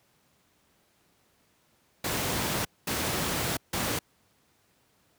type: noise bursts at uneven times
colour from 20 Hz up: pink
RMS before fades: -29 dBFS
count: 3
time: 2.04-2.65 / 2.87-3.57 / 3.73-3.99 s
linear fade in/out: 5 ms
effects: pink hiss -67 dBFS RMS until 5.18 s + high-pass 80 Hz 12 dB/octave